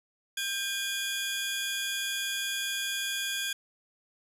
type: tone cluster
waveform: sawtooth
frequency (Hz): 1591 / 2449 / 3375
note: G6 / D#7 / G#7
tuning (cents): +25 / -28 / +27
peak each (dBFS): -31 / -35 / -30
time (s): 0.37-3.53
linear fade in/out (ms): 5
effects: resampled to 32000 Hz + 9-bit